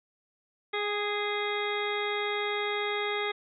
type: harmonic tone with a mistuned harmonic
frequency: 414.4 Hz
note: G#4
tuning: 4 cents flat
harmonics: 1 / 2 / 3 / 4 / 5 / 6 / 8 / 9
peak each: -32 / -37 / -37 / -40 / -34 / -43 / -40 / -40 dBFS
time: 0.73-3.32 s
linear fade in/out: 10 ms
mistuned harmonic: 2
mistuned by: -18 cents
effects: none